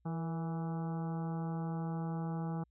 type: harmonic tone with a mistuned harmonic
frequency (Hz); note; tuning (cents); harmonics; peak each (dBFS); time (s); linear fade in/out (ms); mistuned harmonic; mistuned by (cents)
164.81; E3; 0; 1 / 2 / 3 / 4 / 5 / 6 / 7 / 8 / 9; -35 / -46 / -49 / -53 / -46 / -57 / -54 / -56 / -61; 0.05-2.64; 10; 3; -51
effects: added 60 Hz sine -70 dBFS peak until 2.7 s